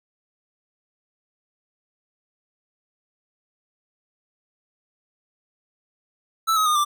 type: tone with pitch steps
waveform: square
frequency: 1318.5 / 1269.9 / 1223.1 / 1178 Hz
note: E6 / D#6 / D#6 / D6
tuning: 0 / +35 / -30 / +5 cents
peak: -18 dBFS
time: 6.47-6.85 s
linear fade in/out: 20 ms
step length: 95 ms
effects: none